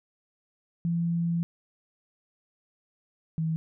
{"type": "tone pair in turn", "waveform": "sine", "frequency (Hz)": [169.3, 160.86], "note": ["E3", "E3"], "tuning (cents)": [46, -42], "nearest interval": "minor second", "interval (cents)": 88, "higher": "first", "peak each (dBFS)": [-24, -25], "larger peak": "first", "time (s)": [[0.85, 1.43], [3.38, 3.56]], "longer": "first", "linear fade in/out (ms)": 0, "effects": []}